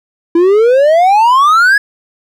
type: exponential sweep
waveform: triangle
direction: up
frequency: 330.1 to 1700 Hz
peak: -3 dBFS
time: 0.35-1.78 s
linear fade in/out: 5 ms
effects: none